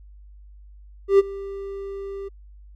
triangle tone with ADSR envelope, 394.4 Hz, G4, 11 cents sharp, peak -7 dBFS, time 1.08-2.29 s, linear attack 110 ms, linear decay 26 ms, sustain -21 dB, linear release 15 ms, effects added 50 Hz sine -43 dBFS peak until 2.75 s

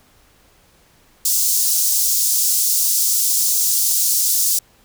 pink high-pass noise, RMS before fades -17 dBFS, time 1.25-4.59 s, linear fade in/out 5 ms, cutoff 5600 Hz, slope 24 dB/octave, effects pink hiss -54 dBFS RMS until 4.84 s

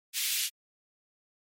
pink high-pass noise, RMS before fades -30 dBFS, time 0.13-0.5 s, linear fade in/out 50 ms, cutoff 2400 Hz, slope 24 dB/octave, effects MP3 64 kbps

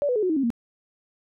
sine tone with pitch steps, 576 / 495.7 / 426.6 / 367.1 / 315.9 / 271.8 / 233.9 Hz, D5 / B4 / G#4 / F#4 / D#4 / C#4 / A#3, -34 / +6 / +46 / -14 / +26 / -34 / +6 cents, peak -20 dBFS, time 0.02-0.503 s, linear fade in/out 0 ms, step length 69 ms, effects none

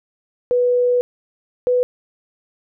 sine tone pair in turn, 491.7 / 496 Hz, B4 / B4, -8 / +7 cents, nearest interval unison, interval 15 cents, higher second, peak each -13 dBFS, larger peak neither, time 0.51-1.01 / 1.67-1.83 s, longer first, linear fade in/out 0 ms, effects none

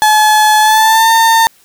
35% pulse tone with pitch glide, 856 to 905.9 Hz, A5 to A#5, -48 to -50 cents, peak -4 dBFS, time 0.02-1.47 s, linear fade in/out 0 ms, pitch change +98 cents, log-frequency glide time 0.6-1.1 s, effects white hiss -48 dBFS RMS until 1.64 s

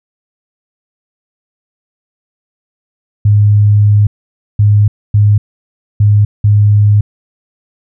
sine tone bursts at uneven times, 103.83 Hz, G#2, in tune, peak -4 dBFS, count 5, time 3.25-4.07 / 4.59-4.88 / 5.14-5.38 / 6-6.25 / 6.44-7.01 s, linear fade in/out 5 ms, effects none

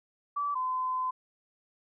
sine tone pair in turn, 1155 / 1022.6 Hz, D6 / C6, -29 / -40 cents, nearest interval major second, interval 211 cents, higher first, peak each -28 dBFS, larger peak neither, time 0.36-0.55 / 0.55-1.11 s, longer second, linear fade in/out 10 ms, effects none

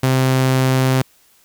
sawtooth tone, 130.7 Hz, C3, 1 cent flat, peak -9 dBFS, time 0.03-1.02 s, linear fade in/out 5 ms, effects white hiss -54 dBFS RMS until 1.44 s

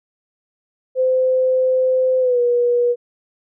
sine tone with pitch glide, 515 to 483.3 Hz, C5 to B4, -28 to -38 cents, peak -13 dBFS, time 0.95-2.96 s, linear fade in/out 50 ms, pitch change -110 cents, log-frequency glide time 2.2-2.4 s, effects none

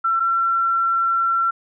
sine tone pair in turn, 1346 / 1355.4 Hz, E6 / E6, +36 / +48 cents, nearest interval unison, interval 12 cents, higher second, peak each -16 dBFS, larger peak neither, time 0.04-0.2 / 0.2-1.51 s, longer second, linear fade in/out 10 ms, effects none

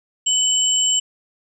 sine tone pair together, 2993 / 7542 Hz, F#7 / A#8, +19 / +19 cents, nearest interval octave + major third, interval 1600 cents, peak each -18 dBFS, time 0.26-1 s, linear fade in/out 10 ms, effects none

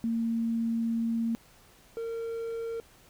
sine / triangle tone pair in turn, 229.2 / 458.4 Hz, A#3 / A#4, -29 / -29 cents, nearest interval octave, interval 1200 cents, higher second, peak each -26 / -30 dBFS, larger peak first, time 0.04-1.35 / 1.97-2.8 s, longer first, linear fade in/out 0 ms, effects pink hiss -58 dBFS RMS until 3.09 s

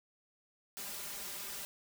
white noise with comb filter, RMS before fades -43 dBFS, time 0.77-1.65 s, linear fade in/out 0 ms, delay 5 ms, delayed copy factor +1, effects none

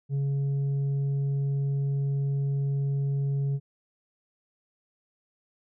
triangle tone with tanh clipping, 139.2 Hz, C#3, 8 cents sharp, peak -25 dBFS, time 0.09-3.6 s, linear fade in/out 50 ms, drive 8 dB, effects none

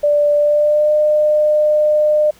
sine tone with pitch glide, 587.3 to 604.2 Hz, D5 to D5, 0 to +49 cents, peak -10 dBFS, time 0.03-2.31 s, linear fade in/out 10 ms, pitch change +49 cents, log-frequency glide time 0.36-0.92 s, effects pink hiss -48 dBFS RMS until 2.39 s

